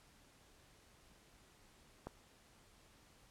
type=click; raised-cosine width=1 ms; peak=-30 dBFS; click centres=2.07 s; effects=pink hiss -66 dBFS RMS until 3.3 s + low-pass 11000 Hz 12 dB/octave